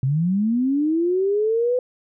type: linear sweep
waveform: sine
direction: up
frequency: 125.8 to 506 Hz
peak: -17 dBFS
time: 0.03-1.79 s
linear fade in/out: 2 ms
effects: none